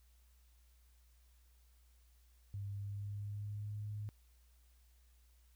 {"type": "tone with pitch glide", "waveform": "sine", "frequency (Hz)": [100.2, 104.76], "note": ["G2", "G#2"], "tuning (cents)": [38, 16], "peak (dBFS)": -40, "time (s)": [2.54, 4.09], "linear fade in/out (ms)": 0, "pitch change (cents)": 78, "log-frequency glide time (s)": [2.7, 3.79], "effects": ["added 60 Hz sine -64 dBFS peak until 5.55 s", "white hiss -75 dBFS RMS until 5.55 s"]}